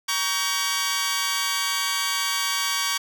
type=chord; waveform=10% pulse; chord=G diminished; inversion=first; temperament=just; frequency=940.8 / 1128.9 / 1568 Hz; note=Bb5 / Db6 / G6; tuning=+16 / +31 / 0 cents; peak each=-22 / -17 / -19 dBFS; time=0.08-2.98 s; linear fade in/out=10 ms; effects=none